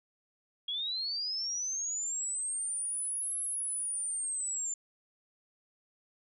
sine linear two-way sweep, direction up then down, 3274 to 11000 to 7150 Hz, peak -32 dBFS, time 0.68-4.74 s, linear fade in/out 5 ms, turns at 3.38 s, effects none

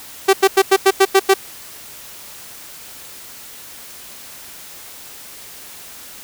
sawtooth tone bursts, 387 Hz, G4, 22 cents flat, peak -4 dBFS, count 8, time 0.28-1.341 s, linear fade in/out 10 ms, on 53 ms, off 91 ms, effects white hiss -37 dBFS RMS until 6.23 s

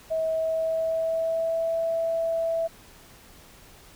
sine tone with pitch glide, 643 to 659.6 Hz, E5 to E5, -43 to +1 cents, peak -23 dBFS, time 0.1-2.68 s, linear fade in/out 20 ms, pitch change +44 cents, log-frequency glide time 0.31-1.74 s, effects pink hiss -51 dBFS RMS until 3.95 s

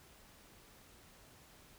silence, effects pink hiss -61 dBFS RMS until 1.78 s

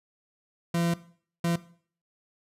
40% pulse tone bursts at uneven times, 170 Hz, F3, 46 cents flat, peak -23 dBFS, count 2, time 0.74-0.94 / 1.44-1.56 s, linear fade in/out 5 ms, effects noise-tail reverb RT60 0.5 s tail -17 dB re dry + resampled to 32000 Hz

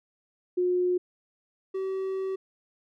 sine / triangle tone pair in turn, 360 / 382.2 Hz, F#4 / G4, -47 / -44 cents, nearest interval minor second, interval 103 cents, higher second, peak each -22 / -26 dBFS, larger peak first, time 0.57-0.98 / 1.74-2.36 s, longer second, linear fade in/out 10 ms, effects none

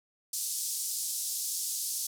white band-pass noise, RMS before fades -34 dBFS, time 0.33-2.07 s, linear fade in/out 5 ms, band 4800 to 12000 Hz, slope 24 dB/octave, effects none

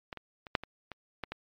clicks, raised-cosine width 0.3 ms, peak -22 / -25 / -28 / -8 / -24 / -24 / -18 / -20 dBFS, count 8, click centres 0.128 / 0.173 / 0.468 / 0.552 / 0.636 / 0.917 / 1.237 / 1.32 s, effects low-pass 4000 Hz 12 dB/octave + MP3 64 kbps

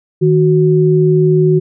sine tone pair together, 156.56 / 370 Hz, D#3 / F#4, +11 / 0 cents, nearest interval octave + minor third, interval 1489 cents, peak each -10 dBFS, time 0.21-1.6 s, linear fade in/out 20 ms, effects none

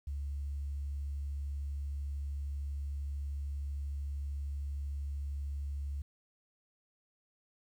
sine tone with vibrato, 70.9 Hz, C#2, 40 cents sharp, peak -34 dBFS, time 0.07-6.02 s, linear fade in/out 5 ms, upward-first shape triangle, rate 13 Hz, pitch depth 8 cents each way, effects tanh soft clip ceiling -30 dBFS + 11-bit

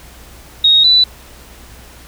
sine tone pair in turn, 3753 / 3976 Hz, A#7 / B7, +11 / +11 cents, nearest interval minor second, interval 100 cents, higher second, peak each -6 dBFS, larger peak neither, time 0.64-0.84 / 0.84-1.04 s, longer neither, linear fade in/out 5 ms, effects added 60 Hz sine -40 dBFS peak until 2.07 s + pink hiss -40 dBFS RMS until 2.07 s

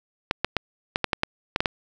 clicks, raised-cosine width 0.3 ms, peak -5 dBFS, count 10, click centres 0.311 / 0.446 / 0.567 / 0.959 / 1.043 / 1.132 / 1.234 / 1.561 / 1.605 / 1.658 s, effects none

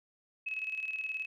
sine tone with tremolo, 2575 Hz, E7, 41 cents flat, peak -32 dBFS, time 0.46-1.26 s, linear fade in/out 10 ms, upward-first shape square, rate 19 Hz, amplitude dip 55%, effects none

